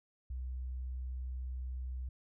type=tone; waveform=sine; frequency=63.4 Hz; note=B1; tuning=46 cents sharp; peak=-37 dBFS; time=0.3-2.09 s; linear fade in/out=5 ms; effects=none